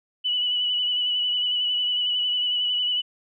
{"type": "tone with vibrato", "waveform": "sine", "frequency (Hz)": 2960, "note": "F#7", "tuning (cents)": 0, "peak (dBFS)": -21, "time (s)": [0.24, 3.02], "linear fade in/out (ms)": 20, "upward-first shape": "sine", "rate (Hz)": 11, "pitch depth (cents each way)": 26, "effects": []}